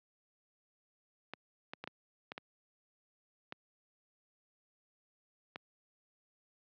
clicks, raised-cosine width 0.3 ms, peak -25 dBFS, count 8, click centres 1.336 / 1.735 / 1.84 / 1.875 / 2.319 / 2.379 / 3.524 / 5.559 s, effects high-pass 150 Hz 12 dB/octave + low-pass 4000 Hz 12 dB/octave

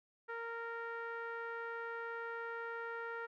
sawtooth tone with low-pass filter, 463 Hz, A#4, 12 cents flat, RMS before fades -43 dBFS, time 0.28-3.27 s, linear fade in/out 20 ms, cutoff 1600 Hz, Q 5.1, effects none

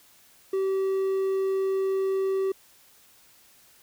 triangle tone, 385 Hz, G4, 31 cents flat, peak -21 dBFS, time 0.53-2.52 s, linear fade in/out 5 ms, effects white hiss -57 dBFS RMS until 3.82 s

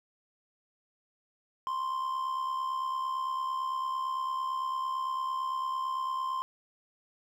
triangle tone with amplitude modulation, 1046.5 Hz, C6, in tune, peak -26 dBFS, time 1.67-6.42 s, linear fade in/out 0 ms, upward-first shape sine, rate 68.9 Hz, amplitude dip 50%, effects none

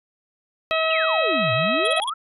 harmonic tone, 642 Hz, E5, 46 cents flat, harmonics 1 / 2 / 3 / 4 / 5 / 6, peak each -22 / -25 / -30 / -25 / -31 / -31 dBFS, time 0.71-2 s, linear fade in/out 0 ms
sine exponential two-way sweep, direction down then up, 3025 to 111.8 to 1379 Hz, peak -25 dBFS, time 0.9-2.14 s, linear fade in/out 10 ms, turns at 1.53 s
square tone bursts, 3322 Hz, G#7, in tune, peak -24 dBFS, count 5, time 1.85-2.097 s, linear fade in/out 2 ms, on 23 ms, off 33 ms
effects resampled to 32000 Hz

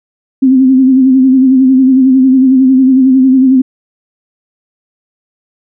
sine tone with vibrato, 261.6 Hz, C4, in tune, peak -3 dBFS, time 0.42-3.62 s, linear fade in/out 10 ms, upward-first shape sine, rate 11 Hz, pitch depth 48 cents each way, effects none

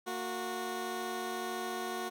15% pulse tone pair together, 230 / 365.9 Hz, A#3 / F#4, -23 / -19 cents, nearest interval minor sixth, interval 804 cents, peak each -35 / -30 dBFS, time 0.06-2.1 s, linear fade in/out 20 ms, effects none

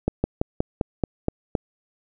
slowing click train, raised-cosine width 2 ms, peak -7 dBFS, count 8, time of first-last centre 0.08-1.552 s, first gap 160 ms, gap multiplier 1.09, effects none

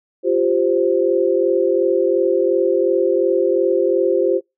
sine chord, F suspended second, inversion none, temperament equal, 349.2 / 392 / 523.3 Hz, F4 / G4 / C5, 0 / 0 / 0 cents, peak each -18 dBFS, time 0.23-4.41 s, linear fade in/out 50 ms, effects noise-tail reverb RT60 0.2 s tail -25 dB re dry

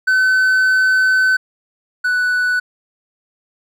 triangle tone pair in turn, 1519 / 1485.2 Hz, F#6 / F#6, +45 / +6 cents, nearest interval unison, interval 39 cents, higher first, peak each -9 / -12 dBFS, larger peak first, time 0.07-1.37 / 2.04-2.6 s, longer first, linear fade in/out 10 ms, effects none

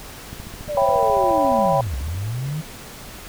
click train, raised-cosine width 5 ms, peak -23 dBFS, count 27, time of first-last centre 0.33-2.148 s, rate 14.3 Hz
sine linear two-way sweep, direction down then up, 608 to 61.6 to 161.6 Hz, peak -23 dBFS, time 0.68-2.62 s, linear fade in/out 20 ms, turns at 1.96 s
sine chord, C# half-diminished seventh, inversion none, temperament equal, 554.4 / 659.3 / 784 / 987.8 Hz, C#5 / E5 / G5 / B5, 0 / 0 / 0 / 0 cents, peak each -20 / -23 / -20 / -22 dBFS, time 0.77-1.81 s, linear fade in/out 2 ms
effects pink hiss -38 dBFS RMS until 3.28 s

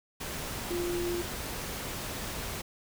sine tone in noise, 349.2 Hz, F4, in tune, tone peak -30 dBFS, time 0.7-1.22 s, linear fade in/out 10 ms, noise pink, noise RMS -37 dBFS, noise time 0.2-2.62 s, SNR +4 dB, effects none

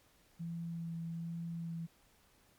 sine tone with vibrato, 167.1 Hz, E3, 24 cents sharp, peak -38 dBFS, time 0.39-1.87 s, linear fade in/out 20 ms, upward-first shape sine, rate 1.2 Hz, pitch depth 12 cents each way, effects pink hiss -68 dBFS RMS until 2.58 s + MP3 96 kbps

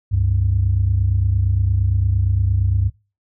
sine tone pair together, 69.3 / 98 Hz, C#2 / G2, 0 / 0 cents, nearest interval tritone, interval 600 cents, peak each -19 / -15 dBFS, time 0.11-2.9 s, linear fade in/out 20 ms, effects noise-tail reverb RT60 0.3 s tail -22 dB re dry + tanh soft clip ceiling -7 dBFS

